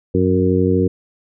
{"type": "harmonic tone with a mistuned harmonic", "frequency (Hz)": 92.5, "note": "F#2", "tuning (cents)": 0, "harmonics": [1, 2, 3, 4, 5], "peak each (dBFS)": [-19, -19, -19, -19, -19], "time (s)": [0.14, 0.88], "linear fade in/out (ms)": 10, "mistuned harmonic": 1, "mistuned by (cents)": 39, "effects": []}